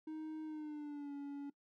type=tone with pitch glide; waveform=triangle; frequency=312.6 to 283.4 Hz; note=D#4 to C#4; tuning=+8 to +38 cents; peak=-40 dBFS; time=0.07-1.5 s; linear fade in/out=5 ms; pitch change=-170 cents; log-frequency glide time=0.44-1.13 s; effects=noise-tail reverb RT60 0.1 s tail -19 dB re dry